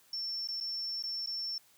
sine tone with dropouts, 5410 Hz, E8, 44 cents sharp, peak -34 dBFS, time 0.13-1.58 s, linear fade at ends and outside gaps 2 ms, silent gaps 0.474-0.486 / 0.602-0.609 / 1.025-1.037 / 1.261-1.272 s, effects white hiss -64 dBFS RMS until 1.77 s + high-pass 80 Hz 12 dB/octave

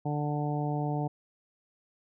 harmonic tone, 147.7 Hz, D3, 10 cents sharp, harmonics 1 / 2 / 3 / 4 / 5 / 6, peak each -30 / -35 / -39 / -41 / -36 / -41 dBFS, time 0.05-1.08 s, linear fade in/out 10 ms, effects none

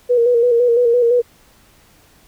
sine tone with vibrato, 478.5 Hz, A#4, 45 cents sharp, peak -10 dBFS, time 0.09-1.22 s, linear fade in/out 20 ms, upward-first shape square, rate 5.9 Hz, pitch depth 42 cents each way, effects pink hiss -51 dBFS RMS until 2.27 s

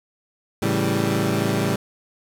20% pulse chord, A dominant seventh, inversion none, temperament equal, 110 / 138.59 / 164.81 / 196 Hz, A2 / C#3 / E3 / G3, 0 / 0 / 0 / 0 cents, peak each -20 / -21 / -22 / -19 dBFS, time 0.62-1.76 s, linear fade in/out 5 ms, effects resampled to 32000 Hz + 7-bit

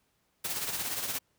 white noise with tremolo, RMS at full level -32 dBFS, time 0.44-1.19 s, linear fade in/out 10 ms, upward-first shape sine, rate 17 Hz, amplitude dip 50%, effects pink hiss -73 dBFS RMS until 1.38 s + high-pass 60 Hz 12 dB/octave

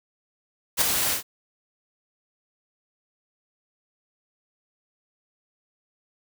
white noise with ADSR envelope, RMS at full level -18 dBFS, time 0.77-1.23 s, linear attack 42 ms, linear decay 10 ms, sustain -6 dB, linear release 110 ms, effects none

